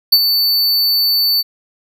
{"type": "tone with ADSR envelope", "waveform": "square", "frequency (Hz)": 4500, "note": "C#8", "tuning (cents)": 25, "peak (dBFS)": -4, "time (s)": [0.12, 1.43], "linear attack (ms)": 9, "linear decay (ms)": 52, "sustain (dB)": -8, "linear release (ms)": 29, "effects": []}